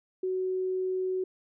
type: tone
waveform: sine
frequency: 372.6 Hz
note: F#4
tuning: 12 cents sharp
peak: -27 dBFS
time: 0.23-1.24 s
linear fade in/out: 5 ms
effects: none